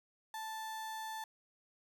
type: tone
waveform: 35% pulse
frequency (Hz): 880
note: A5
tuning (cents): 0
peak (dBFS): -39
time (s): 0.34-1.24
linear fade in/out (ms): 2
effects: none